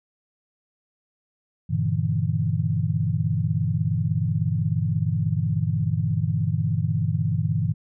sine chord, E half-diminished seventh, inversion first, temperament just, 98.89 / 118.67 / 148.33 / 164.81 Hz, G2 / Bb2 / D3 / E3, +16 / +31 / +18 / 0 cents, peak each -26 dBFS, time 1.69-7.74 s, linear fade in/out 20 ms, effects none

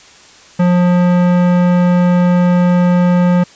sine tone with tanh clipping, 177.7 Hz, F3, 30 cents sharp, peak -10 dBFS, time 0.59-3.44 s, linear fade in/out 10 ms, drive 18 dB, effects white hiss -41 dBFS RMS until 3.55 s + resampled to 16000 Hz

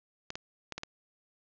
clicks, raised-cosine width 0.2 ms, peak -20 dBFS, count 5, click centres 0.304 / 0.355 / 0.723 / 0.78 / 0.834 s, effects resampled to 16000 Hz + 10-bit

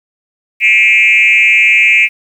sine tone with frequency modulation, 2364 Hz, D7, 11 cents sharp, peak -4 dBFS, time 0.6-2.09 s, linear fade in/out 50 ms, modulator 210 Hz, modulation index 1.2, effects tanh soft clip ceiling 0 dBFS + 7-bit

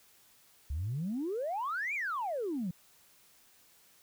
sine exponential two-way sweep, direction up then down, 65.41 to 2460 to 164.5 Hz, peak -31 dBFS, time 0.7-2.71 s, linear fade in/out 5 ms, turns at 1.94 s, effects tanh soft clip ceiling -28 dBFS + white hiss -63 dBFS RMS until 4.02 s

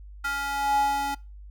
square tone with high-pass filter sweep, 280 Hz, C#4, 18 cents sharp, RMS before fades -26 dBFS, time 0.24-1.15 s, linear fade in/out 10 ms, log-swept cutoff 1300 to 610 Hz, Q 5.9, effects noise-tail reverb RT60 0.3 s tail -24 dB re dry + added 50 Hz sine -41 dBFS peak until 1.5 s

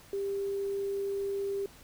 sine tone with quantisation, 396.3 Hz, G4, 19 cents sharp, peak -30 dBFS, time 0.13-1.66 s, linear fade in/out 2 ms, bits 9, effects pink hiss -55 dBFS RMS until 1.83 s

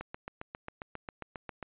click train, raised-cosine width 0.5 ms, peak -24 dBFS, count 13, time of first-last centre 0.01-1.627 s, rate 7.42 Hz, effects resampled to 8000 Hz

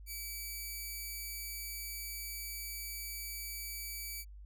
5% pulse tone, 2300 Hz, D7, 37 cents flat, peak -31 dBFS, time 0.06-4.25 s, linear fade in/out 50 ms, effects added 50 Hz sine -48 dBFS peak until 4.45 s

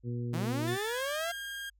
harmonic tone, 120.2 Hz, B2, 46 cents flat, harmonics 1 / 2 / 3 / 4, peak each -33 / -39 / -43 / -48 dBFS, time 0.03-0.78 s, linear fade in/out 50 ms
sawtooth linear sweep, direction up, 147.3 to 698.5 Hz, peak -29 dBFS, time 0.33-1.32 s, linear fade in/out 10 ms
30% pulse tone with pitch glide, 1760 to 1613.9 Hz, A6 to G6, 0 to +50 cents, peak -35 dBFS, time 0.67-1.7 s, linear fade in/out 10 ms, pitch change -150 cents, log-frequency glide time 0.84-1.03 s
effects added 50 Hz sine -63 dBFS peak until 1.79 s

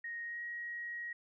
sine tone with pitch glide, 1869 to 1894 Hz, A#6 to A#6, +4 to +27 cents, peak -39 dBFS, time 0.04-1.13 s, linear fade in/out 5 ms, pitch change +23 cents, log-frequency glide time 0.24-0.42 s, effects none

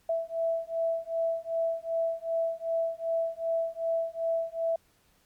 sine beating tone pair, 659.3 / 661.9 Hz, E5 / E5, 0 / +7 cents, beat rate 2.6 Hz, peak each -30 dBFS, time 0.09-4.76 s, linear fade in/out 5 ms, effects pink hiss -66 dBFS RMS until 5.25 s + MP3 96 kbps

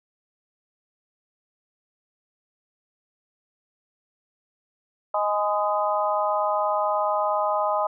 harmonic tone with a mistuned harmonic, 207.7 Hz, G#3, in tune, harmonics 3 / 4 / 5 / 6, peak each -25 / -26 / -27 / -28 dBFS, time 5.14-7.87 s, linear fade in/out 5 ms, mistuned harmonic 5, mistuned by -28 cents, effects none

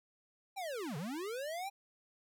square linear two-way sweep, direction down then up, 812 to 133.7 to 812 Hz, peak -39 dBFS, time 0.56-1.7 s, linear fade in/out 20 ms, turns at 0.97 s, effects none

